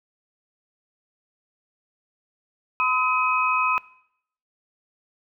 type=tone cluster; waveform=sine; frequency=1017 / 1270 / 2528 Hz; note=C6 / D#6 / D#7; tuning=-50 / +35 / +27 cents; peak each=-23 dBFS; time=2.8-3.78 s; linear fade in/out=0 ms; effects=noise-tail reverb RT60 0.7 s tail -21 dB re dry